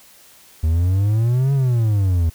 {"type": "exponential two-way sweep", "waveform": "triangle", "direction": "up then down", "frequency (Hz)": [77, 140.4, 79.7], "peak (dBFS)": -12, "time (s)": [0.63, 2.3], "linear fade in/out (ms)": 10, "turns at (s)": 1.53, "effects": ["white hiss -48 dBFS RMS until 2.34 s"]}